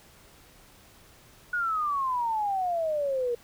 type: exponential sweep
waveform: sine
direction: down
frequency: 1468 to 469.6 Hz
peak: -25 dBFS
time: 1.53-3.35 s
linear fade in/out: 5 ms
effects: pink hiss -55 dBFS RMS until 3.43 s